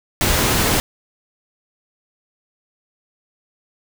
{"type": "noise", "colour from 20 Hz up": "pink", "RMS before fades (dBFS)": -17, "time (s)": [0.21, 0.8], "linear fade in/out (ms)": 0, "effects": []}